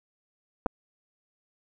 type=clicks; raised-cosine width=1 ms; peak=-12 / -13 dBFS; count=2; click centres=0.661 / 0.665 s; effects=none